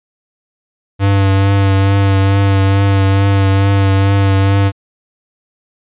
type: tone with vibrato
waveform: square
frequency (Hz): 98.1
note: G2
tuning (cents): +2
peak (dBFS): -9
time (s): 0.99-4.72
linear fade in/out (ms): 50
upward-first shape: triangle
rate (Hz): 2.3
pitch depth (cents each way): 24
effects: resampled to 8000 Hz